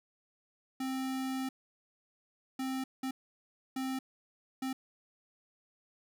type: tone bursts at uneven times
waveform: square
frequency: 262.9 Hz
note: C4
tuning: 8 cents sharp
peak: -34 dBFS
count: 5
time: 0.8-1.49 / 2.59-2.84 / 3.03-3.11 / 3.76-3.99 / 4.62-4.73 s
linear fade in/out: 5 ms
effects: none